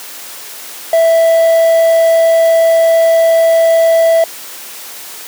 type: tone with quantisation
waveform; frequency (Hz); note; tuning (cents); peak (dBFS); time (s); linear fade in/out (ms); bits
triangle; 659.3; E5; 0; -4; 0.93-4.24; 2; 5
effects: white hiss -29 dBFS RMS until 5.27 s + high-pass 300 Hz 12 dB/octave